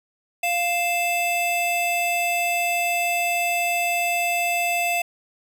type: tone pair together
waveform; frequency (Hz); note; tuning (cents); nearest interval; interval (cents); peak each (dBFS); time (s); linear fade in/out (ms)
square; 698.5 / 2637; F5 / E7; 0 / 0; octave + major seventh; 2300; -24; 0.43-5.02; 5
effects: none